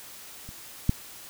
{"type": "clicks", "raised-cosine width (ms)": 5, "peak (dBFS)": [-29, -8], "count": 2, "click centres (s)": [0.49, 0.894], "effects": ["white hiss -45 dBFS RMS until 1.29 s"]}